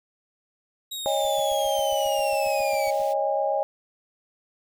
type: linear sweep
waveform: sawtooth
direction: down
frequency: 3818 to 2236 Hz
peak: -28 dBFS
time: 0.91-2.91 s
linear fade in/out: 10 ms
type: high-pass noise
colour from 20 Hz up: pink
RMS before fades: -46 dBFS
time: 1.06-3.14 s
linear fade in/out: 20 ms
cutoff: 2000 Hz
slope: 48 dB/octave
type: chord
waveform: sine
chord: C# suspended second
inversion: none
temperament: equal with one note detuned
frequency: 554.4 / 622.3 / 813.5 Hz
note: C#5 / D#5 / G#5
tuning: 0 / 0 / -36 cents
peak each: -26 dBFS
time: 1.06-3.63 s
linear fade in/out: 0 ms
type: noise bursts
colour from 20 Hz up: brown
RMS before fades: -46 dBFS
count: 14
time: 1.24-3.02 s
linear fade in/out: 5 ms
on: 25 ms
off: 110 ms
effects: none